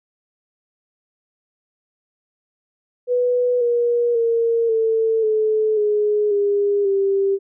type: tone with pitch steps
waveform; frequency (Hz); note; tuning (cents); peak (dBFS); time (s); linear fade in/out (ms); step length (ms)
sine; 492.7 / 477 / 461.8 / 447.1 / 432.9 / 419.1 / 405.8 / 392.9; B4 / A#4 / A#4 / A4 / A4 / G#4 / G#4 / G4; -4 / +40 / -16 / +28 / -28 / +16 / -40 / +4; -15; 3.07-7.39; 50; 540
effects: none